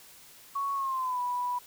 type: tone with pitch glide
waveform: sine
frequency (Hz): 1111 to 984.1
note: C#6 to B5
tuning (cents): +4 to -6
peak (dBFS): -28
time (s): 0.55-1.59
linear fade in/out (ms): 10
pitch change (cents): -210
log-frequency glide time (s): 0.74-1.2
effects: white hiss -53 dBFS RMS until 1.66 s